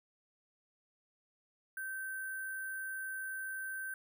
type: tone with sample-and-hold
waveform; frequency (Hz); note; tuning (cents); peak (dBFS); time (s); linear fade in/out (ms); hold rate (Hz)
sine; 1549; G6; -21; -38; 1.77-3.94; 2; 11025
effects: none